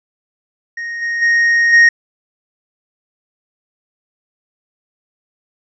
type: tone with level steps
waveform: triangle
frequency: 1864.7 Hz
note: A#6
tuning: in tune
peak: -20 / -15 / -8 / -3 dBFS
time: 0.77-1.89 s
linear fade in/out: 5 ms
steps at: 1.01 / 1.21 / 1.72 s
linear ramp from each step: 20 ms
effects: resampled to 16000 Hz